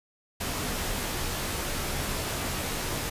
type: noise with comb filter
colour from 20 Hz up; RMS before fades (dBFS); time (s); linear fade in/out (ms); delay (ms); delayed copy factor
pink; -31; 0.4-3.1; 10; 18; -0.5
effects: resampled to 32000 Hz